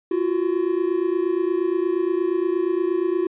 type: tone pair together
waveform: triangle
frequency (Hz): 341.5 / 370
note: F4 / F#4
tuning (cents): -39 / 0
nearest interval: minor second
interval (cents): 139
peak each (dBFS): -20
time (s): 0.11-3.27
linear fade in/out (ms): 5
effects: resampled to 8000 Hz